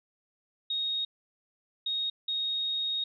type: tone bursts at uneven times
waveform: sine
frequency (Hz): 3738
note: A#7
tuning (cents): +4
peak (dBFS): -28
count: 3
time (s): 0.7-1.05 / 1.86-2.1 / 2.28-3.04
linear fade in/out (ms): 5
effects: none